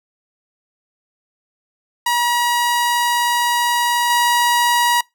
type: tone with level steps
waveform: sawtooth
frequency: 959 Hz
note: A#5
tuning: 49 cents sharp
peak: -11 / -9 dBFS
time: 2.06-5.01 s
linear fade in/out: 5 ms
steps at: 4.1 s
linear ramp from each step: 2 ms
effects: noise-tail reverb RT60 0.2 s tail -25 dB re dry